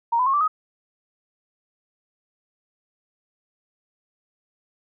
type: tone with pitch steps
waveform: sine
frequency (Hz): 932.3 / 1005 / 1083.4 / 1167.9 / 1258.9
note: A#5 / B5 / C#6 / D6 / D#6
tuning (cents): 0 / +30 / -40 / -10 / +20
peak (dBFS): -17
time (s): 0.12-0.48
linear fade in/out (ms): 10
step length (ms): 72
effects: none